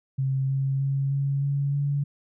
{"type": "tone with pitch steps", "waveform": "sine", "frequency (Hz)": [134, 135.64, 137.29, 138.97, 140.66, 142.38], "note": ["C3", "C#3", "C#3", "C#3", "C#3", "C#3"], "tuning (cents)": [42, -37, -16, 5, 26, 47], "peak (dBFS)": -22, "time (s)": [0.18, 2.04], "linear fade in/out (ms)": 10, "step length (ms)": 310, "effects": []}